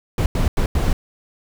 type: noise bursts at uneven times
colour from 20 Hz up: brown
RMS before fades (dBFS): -17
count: 4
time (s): 0.18-0.26 / 0.35-0.48 / 0.57-0.66 / 0.75-0.93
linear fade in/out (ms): 2
effects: none